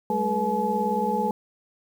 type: tone cluster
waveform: sine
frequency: 196.3 / 214.5 / 423.4 / 485.2 / 853 Hz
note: G3 / A3 / G#4 / B4 / G#5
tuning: +3 / -44 / +33 / -31 / +46 cents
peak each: -31 / -29 / -30 / -29 / -25 dBFS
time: 0.1-1.31 s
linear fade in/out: 2 ms
effects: 8-bit